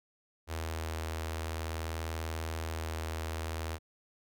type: tone with notch filter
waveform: sawtooth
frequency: 80.5 Hz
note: E2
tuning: 41 cents flat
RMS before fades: -37 dBFS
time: 0.47-3.79 s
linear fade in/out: 50 ms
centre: 170 Hz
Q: 0.53
effects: none